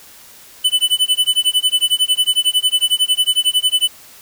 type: tone with tremolo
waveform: square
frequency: 3001 Hz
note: F#7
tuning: 24 cents sharp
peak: -10 dBFS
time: 0.64-3.88 s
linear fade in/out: 10 ms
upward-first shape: sine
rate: 11 Hz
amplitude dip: 100%
effects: white hiss -42 dBFS RMS until 4.21 s